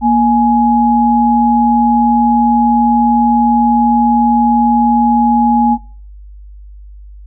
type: tone pair together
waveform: sine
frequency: 235.7 / 836.8 Hz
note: A#3 / G#5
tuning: +19 / +13 cents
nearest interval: octave + minor seventh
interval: 2194 cents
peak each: -10 dBFS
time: 0.01-5.78 s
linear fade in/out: 50 ms
effects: noise-tail reverb RT60 0.4 s tail -20 dB re dry + added 50 Hz sine -31 dBFS peak until 7.26 s